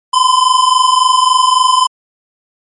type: tone pair together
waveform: square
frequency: 1009 / 1032.6 Hz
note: B5 / C6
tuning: +37 / -23 cents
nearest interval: unison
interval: 40 cents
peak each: -11 dBFS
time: 0.13-1.87 s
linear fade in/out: 10 ms
effects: MP3 48 kbps